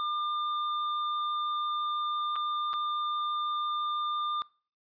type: tone with dropouts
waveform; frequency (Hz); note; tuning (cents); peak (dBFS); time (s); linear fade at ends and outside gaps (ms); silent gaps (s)
square; 1201; D6; +38; -30; 0-4.42; 0; 2.357-2.362 / 2.732-2.738
effects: noise-tail reverb RT60 0.4 s tail -22 dB re dry + resampled to 11025 Hz